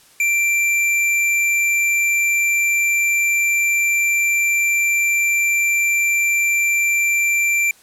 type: tone with hard clipping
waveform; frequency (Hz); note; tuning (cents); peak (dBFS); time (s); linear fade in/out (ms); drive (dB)
sine; 2355; D7; +4; -16; 0.2-7.71; 2; 15
effects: white hiss -50 dBFS RMS until 7.82 s + low-pass 12000 Hz 12 dB/octave